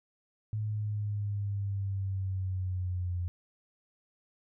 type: linear sweep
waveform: sine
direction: down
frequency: 107.7 to 88 Hz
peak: -30 dBFS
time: 0.53-3.28 s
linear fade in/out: 0 ms
effects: none